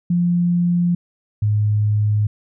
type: tone pair in turn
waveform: sine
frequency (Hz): 174.61 / 105.28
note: F3 / G#2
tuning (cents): 0 / +24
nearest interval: major sixth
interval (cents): 876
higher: first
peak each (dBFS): -14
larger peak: neither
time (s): 0.1-0.95 / 1.42-2.27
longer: neither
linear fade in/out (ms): 5
effects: none